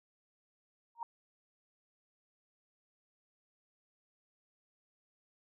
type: tone with exponential growth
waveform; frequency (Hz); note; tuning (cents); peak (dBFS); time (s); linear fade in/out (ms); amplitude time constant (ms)
sine; 932.3; A#5; 0; -32; 0.95-1.03; 2; 17
effects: none